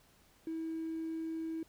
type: tone with hard clipping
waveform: triangle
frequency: 323.7 Hz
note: E4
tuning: 31 cents flat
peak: -36 dBFS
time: 0.47-1.63 s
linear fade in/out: 2 ms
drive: 3 dB
effects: pink hiss -66 dBFS RMS until 1.68 s